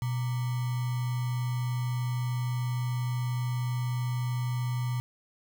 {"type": "tone with sample-and-hold", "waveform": "sine", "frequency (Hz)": 123.47, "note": "B2", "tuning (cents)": 0, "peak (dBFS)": -27, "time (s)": [0.02, 5], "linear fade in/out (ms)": 0, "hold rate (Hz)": 1050, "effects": []}